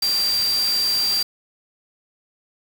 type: tone in noise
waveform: sine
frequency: 4715 Hz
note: D8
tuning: 6 cents sharp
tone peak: -18 dBFS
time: 0.02-1.23 s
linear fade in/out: 5 ms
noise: white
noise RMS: -29 dBFS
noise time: 0.02-1.23 s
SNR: +8 dB
effects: none